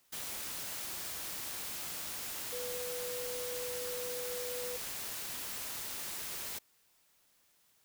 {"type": "tone in noise", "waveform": "sine", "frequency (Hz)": 493.9, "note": "B4", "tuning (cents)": 0, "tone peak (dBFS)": -39, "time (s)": [2.52, 4.77], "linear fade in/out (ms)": 10, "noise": "white", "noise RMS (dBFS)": -41, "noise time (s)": [0.12, 6.59], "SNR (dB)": -1, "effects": ["white hiss -70 dBFS RMS until 7.84 s"]}